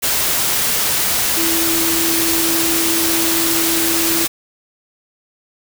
sine tone in noise, 330.7 Hz, E4, 6 cents sharp, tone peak -20 dBFS, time 1.36-4.26 s, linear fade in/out 20 ms, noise white, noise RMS -17 dBFS, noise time 0.02-4.28 s, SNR -6 dB, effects none

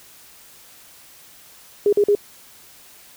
sine tone bursts, 410 Hz, G#4, 22 cents flat, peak -12 dBFS, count 3, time 1.86-2.151 s, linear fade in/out 2 ms, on 67 ms, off 45 ms, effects white hiss -47 dBFS RMS until 3.16 s

